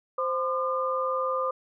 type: tone cluster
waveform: sine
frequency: 521 / 1027 / 1207 Hz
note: C5 / C6 / D6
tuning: -7 / -33 / +47 cents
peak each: -28 / -34 / -28 dBFS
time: 0.18-1.51 s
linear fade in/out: 5 ms
effects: none